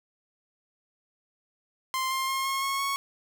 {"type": "tone with pitch steps", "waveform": "sawtooth", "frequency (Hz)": [1046.5, 1058, 1069.7, 1081.5, 1093.5, 1105.5], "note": ["C6", "C6", "C6", "C#6", "C#6", "C#6"], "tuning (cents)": [0, 19, 38, -43, -24, -5], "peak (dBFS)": -23, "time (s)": [1.94, 2.96], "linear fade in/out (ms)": 0, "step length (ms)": 170, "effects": []}